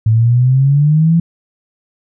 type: exponential sweep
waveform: sine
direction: up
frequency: 108.6 to 170 Hz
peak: -7 dBFS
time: 0.06-1.2 s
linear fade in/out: 5 ms
effects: none